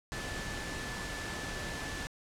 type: tone in noise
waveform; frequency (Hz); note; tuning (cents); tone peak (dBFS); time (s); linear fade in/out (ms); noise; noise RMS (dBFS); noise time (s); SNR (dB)
sine; 1745; A6; -15; -43; 0.12-2.07; 0; pink; -39; 0.12-2.07; -7
effects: low-pass 8000 Hz 12 dB/octave